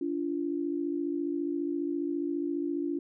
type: tone pair together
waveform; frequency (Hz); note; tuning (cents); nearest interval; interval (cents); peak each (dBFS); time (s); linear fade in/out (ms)
sine; 288.3 / 343; D4 / F4; -32 / -31; minor third; 301; -31 / -32; 0.01-2.99; 5
effects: none